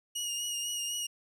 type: tone with vibrato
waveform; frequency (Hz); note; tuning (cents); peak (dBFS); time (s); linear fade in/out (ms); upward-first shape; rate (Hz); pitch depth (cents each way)
20% pulse; 2869; F7; +46; -27; 0.15-1.07; 10; sine; 4; 30
effects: none